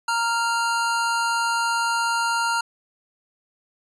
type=tone pair together; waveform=square; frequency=929 / 1392 Hz; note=A#5 / F6; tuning=-6 / -6 cents; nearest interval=perfect fifth; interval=700 cents; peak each=-24 dBFS; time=0.08-2.61 s; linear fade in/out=5 ms; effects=resampled to 22050 Hz